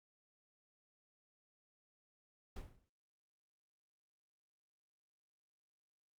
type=noise with exponential decay; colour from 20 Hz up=brown; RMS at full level=-43 dBFS; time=2.56-2.89 s; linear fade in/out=5 ms; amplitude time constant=71 ms; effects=Opus 48 kbps